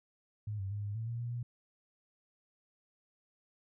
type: tone with pitch steps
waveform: sine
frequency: 105.6 / 96.7 / 103.1 / 102.5 / 112.6 / 117.2 / 119.3 / 120.3 Hz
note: G#2 / G2 / G#2 / G#2 / A2 / A#2 / A#2 / B2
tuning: +29 / -23 / -12 / -22 / +40 / +10 / +41 / -45 cents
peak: -35 dBFS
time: 0.47-1.43 s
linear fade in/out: 5 ms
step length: 120 ms
effects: none